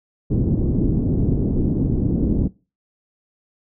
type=low-pass noise; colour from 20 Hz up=white; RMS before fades=-19 dBFS; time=0.3-2.48 s; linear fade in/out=10 ms; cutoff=290 Hz; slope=24 dB/octave; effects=noise-tail reverb RT60 0.3 s tail -21 dB re dry